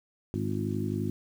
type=harmonic tone with a mistuned harmonic; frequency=51.6 Hz; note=G#1; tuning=10 cents flat; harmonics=2 / 3 / 4 / 5 / 6 / 7; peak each=-33 / -37 / -34 / -35 / -38 / -36 dBFS; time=0.34-1.1 s; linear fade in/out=0 ms; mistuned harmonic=7; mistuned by=-25 cents; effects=9-bit